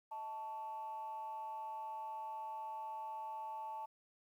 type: tone with amplitude modulation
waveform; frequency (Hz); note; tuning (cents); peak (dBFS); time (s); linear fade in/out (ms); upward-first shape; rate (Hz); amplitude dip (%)
sine; 880; A5; 0; -38; 0.11-3.86; 10; sine; 244; 65
effects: tanh soft clip ceiling -36 dBFS + 12-bit